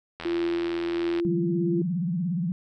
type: click train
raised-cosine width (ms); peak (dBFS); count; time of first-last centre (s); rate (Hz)
0.3; -19; 84; 0.2-1.199; 83.1
type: tone with tremolo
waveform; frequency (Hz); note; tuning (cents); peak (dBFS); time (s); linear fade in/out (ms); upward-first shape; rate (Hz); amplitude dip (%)
sine; 342; F4; -36; -23; 0.25-1.82; 5; sine; 1.4; 30
type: tone with vibrato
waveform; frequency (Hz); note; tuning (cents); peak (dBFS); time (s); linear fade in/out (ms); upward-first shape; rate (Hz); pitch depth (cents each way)
sine; 174.61; F3; 0; -24; 1.25-2.52; 0; sine; 17; 160
effects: none